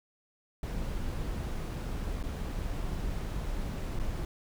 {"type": "noise with dropouts", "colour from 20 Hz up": "brown", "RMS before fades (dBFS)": -34, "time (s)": [0.63, 4.25], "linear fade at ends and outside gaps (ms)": 1, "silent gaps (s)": [[2.228, 2.237], [3.99, 3.997]], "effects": []}